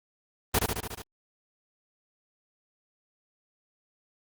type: noise with echo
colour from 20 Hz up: pink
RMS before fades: -23 dBFS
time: 0.54-0.59 s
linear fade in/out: 5 ms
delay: 72 ms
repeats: 6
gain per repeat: -3 dB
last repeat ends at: 1.022 s
effects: Opus 24 kbps